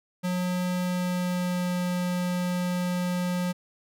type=tone with pitch glide; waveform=square; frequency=180.5 to 179.05 Hz; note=F#3 to F3; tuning=-43 to +43 cents; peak=-26 dBFS; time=0.23-3.53 s; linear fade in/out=20 ms; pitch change=-14 cents; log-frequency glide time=0.75-1.72 s; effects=none